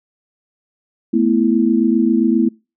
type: chord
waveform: sine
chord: A suspended second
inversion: none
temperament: just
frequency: 220 / 247.5 / 330 Hz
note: A3 / B3 / E4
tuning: 0 / +4 / +2 cents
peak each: -16 dBFS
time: 1.13-2.49 s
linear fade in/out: 10 ms
effects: noise-tail reverb RT60 0.3 s tail -26 dB re dry